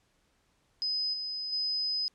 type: tone with level steps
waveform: sine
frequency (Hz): 5030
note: D#8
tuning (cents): +18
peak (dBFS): -28 / -33 / -28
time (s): 0.82-2.08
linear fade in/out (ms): 0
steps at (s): 1.13 / 1.52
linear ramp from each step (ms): 10
effects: pink hiss -71 dBFS RMS until 2.14 s + low-pass 9000 Hz 12 dB/octave